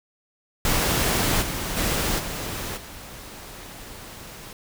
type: noise with level steps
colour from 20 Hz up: pink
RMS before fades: -22 / -29 / -24 / -31 / -40 dBFS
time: 0.65-4.53 s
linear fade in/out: 2 ms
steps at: 1.41 / 1.76 / 2.18 / 2.76 s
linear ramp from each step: 20 ms
effects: none